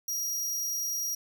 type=tone; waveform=sawtooth; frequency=5710 Hz; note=F8; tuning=37 cents sharp; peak=-27 dBFS; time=0.08-1.15 s; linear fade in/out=5 ms; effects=none